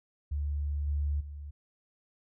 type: tone with level steps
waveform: sine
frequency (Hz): 72.7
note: D2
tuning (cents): -17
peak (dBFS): -29 / -27 / -39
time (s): 0.31-1.51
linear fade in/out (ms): 10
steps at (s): 0.87 / 1.2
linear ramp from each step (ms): 10
effects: none